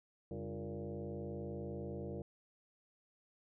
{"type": "tone with frequency modulation", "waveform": "sine", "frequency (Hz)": 134.9, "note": "C#3", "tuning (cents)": -47, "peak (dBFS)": -40, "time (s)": [0.31, 2.22], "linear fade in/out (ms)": 2, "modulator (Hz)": 110, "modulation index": 3.9, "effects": []}